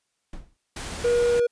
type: noise with exponential decay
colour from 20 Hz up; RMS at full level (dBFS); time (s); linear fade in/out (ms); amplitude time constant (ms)
brown; -30; 0.33-0.57; 2; 51
type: noise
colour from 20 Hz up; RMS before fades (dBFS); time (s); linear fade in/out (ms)
pink; -34; 0.76-1.4; 5
type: tone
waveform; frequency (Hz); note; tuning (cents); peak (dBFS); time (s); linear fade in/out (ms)
triangle; 479; A#4; +47; -16; 1.04-1.47; 10
effects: white hiss -75 dBFS RMS until 1.51 s + resampled to 22050 Hz